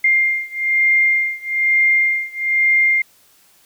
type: beating tone pair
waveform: sine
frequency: 2109 / 2110.1 Hz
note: C7 / C7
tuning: +13 / +14 cents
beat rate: 1.1 Hz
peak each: -16 / -17 dBFS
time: 0.04-3.02 s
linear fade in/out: 5 ms
effects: white hiss -53 dBFS RMS until 3.65 s